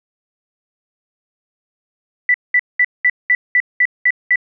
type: tone bursts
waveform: sine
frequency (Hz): 1975.5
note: B6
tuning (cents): 0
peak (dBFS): -9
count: 9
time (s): 2.29-4.358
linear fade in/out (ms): 2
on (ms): 52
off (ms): 200
effects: none